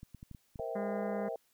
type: clicks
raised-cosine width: 5 ms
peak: -35 dBFS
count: 7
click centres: 0.031 / 0.147 / 0.229 / 0.313 / 0.348 / 0.558 / 0.597 s
type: chord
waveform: sine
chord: C dominant seventh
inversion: third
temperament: equal with one note detuned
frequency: 466.2 / 523.3 / 654.3 / 784 Hz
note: Bb4 / C5 / E5 / G5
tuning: 0 / 0 / -13 / 0 cents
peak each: -40 / -42 / -39 / -45 dBFS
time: 0.59-1.36 s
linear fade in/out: 2 ms
type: harmonic tone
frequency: 203.6 Hz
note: G#3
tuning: 34 cents flat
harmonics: 1 / 2 / 3 / 4 / 5 / 6 / 7 / 8 / 9 / 10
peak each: -37 / -43 / -47 / -49 / -51 / -53 / -54 / -55 / -56 / -57 dBFS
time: 0.75-1.29 s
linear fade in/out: 10 ms
effects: white hiss -72 dBFS RMS until 1.53 s